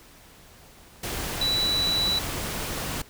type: tone in noise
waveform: sine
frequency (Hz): 3946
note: B7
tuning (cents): -2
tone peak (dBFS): -22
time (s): 1.41-2.19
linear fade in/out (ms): 5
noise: pink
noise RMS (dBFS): -31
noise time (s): 1.03-3.02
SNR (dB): +6
effects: pink hiss -51 dBFS RMS until 3.09 s